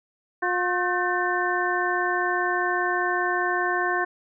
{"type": "harmonic tone with a mistuned harmonic", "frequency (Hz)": 357.5, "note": "F4", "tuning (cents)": 41, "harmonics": [1, 2, 3, 4, 5], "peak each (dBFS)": [-28, -28, -28, -28, -28], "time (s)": [0.42, 4.05], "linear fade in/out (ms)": 10, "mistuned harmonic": 4, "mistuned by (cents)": 120, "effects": []}